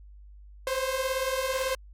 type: beating tone pair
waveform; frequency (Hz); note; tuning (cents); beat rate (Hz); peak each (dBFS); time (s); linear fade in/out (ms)
sawtooth; 516 / 534; C5 / C5; -24 / +35; 18; -26 / -26; 0.67-1.75; 2
effects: added 50 Hz sine -46 dBFS peak until 1.93 s + AAC 48 kbps